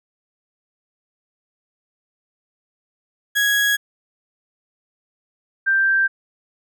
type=tone pair in turn; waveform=35% pulse / sine; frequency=1661.2 / 1574.6 Hz; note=G#6 / G6; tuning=0 / +7 cents; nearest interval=minor second; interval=93 cents; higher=first; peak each=-14 dBFS; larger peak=neither; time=3.35-3.77 / 5.66-6.08 s; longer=neither; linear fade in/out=20 ms; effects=none